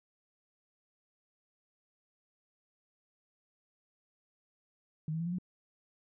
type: tone with pitch steps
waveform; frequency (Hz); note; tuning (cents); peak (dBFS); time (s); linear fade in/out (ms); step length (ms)
sine; 155.56 / 161.7 / 168.08 / 174.71 / 181.61; D#3 / E3 / E3 / F3 / F#3; 0 / -33 / +34 / +1 / -32; -32; 5.08-5.385; 2; 61
effects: none